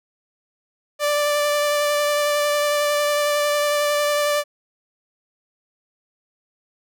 sawtooth tone with vibrato, 587.3 Hz, D5, in tune, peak -14 dBFS, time 0.99-4.44 s, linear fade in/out 50 ms, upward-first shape sine, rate 11 Hz, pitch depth 12 cents each way, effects none

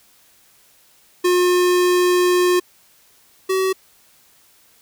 square tone pair in turn, 358.6 / 379 Hz, F4 / F#4, +46 / +42 cents, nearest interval minor second, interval 96 cents, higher second, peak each -14 / -17 dBFS, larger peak first, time 1.24-2.6 / 3.49-3.73 s, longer first, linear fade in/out 10 ms, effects white hiss -54 dBFS RMS until 4.81 s

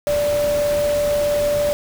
sine tone in noise, 585 Hz, D5, 7 cents flat, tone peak -16 dBFS, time 0.07-1.73 s, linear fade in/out 0 ms, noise pink, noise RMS -29 dBFS, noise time 0.07-1.73 s, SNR +10 dB, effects none

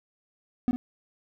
triangle tone with echo, 246.9 Hz, B3, in tune, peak -18 dBFS, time 0.68-0.71 s, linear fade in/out 0 ms, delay 50 ms, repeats 1, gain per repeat -11 dB, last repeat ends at 0.76 s, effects none

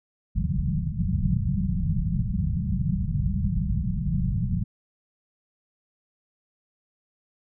white low-pass noise, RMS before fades -25 dBFS, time 0.35-4.64 s, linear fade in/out 10 ms, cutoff 200 Hz, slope 96 dB/octave, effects none

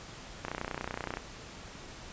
click train, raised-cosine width 0.5 ms, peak -19 dBFS, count 23, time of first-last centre 0.45-1.171 s, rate 30.5 Hz, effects pink hiss -47 dBFS RMS until 2.12 s + resampled to 16000 Hz

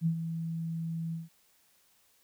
sine tone with ADSR envelope, 164.4 Hz, E3, 4 cents flat, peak -23 dBFS, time 0.01-1.29 s, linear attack 51 ms, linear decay 87 ms, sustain -9 dB, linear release 160 ms, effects white hiss -67 dBFS RMS until 2.23 s

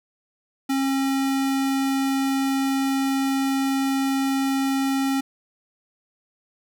square tone, 270.5 Hz, C#4, 42 cents flat, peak -21 dBFS, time 0.69-5.21 s, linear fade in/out 10 ms, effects none

